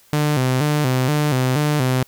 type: tone with vibrato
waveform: sawtooth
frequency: 138.6 Hz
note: C#3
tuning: in tune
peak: -12 dBFS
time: 0.13-2.03 s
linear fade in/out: 0 ms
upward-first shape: square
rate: 2.1 Hz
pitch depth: 130 cents each way
effects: white hiss -53 dBFS RMS until 2.07 s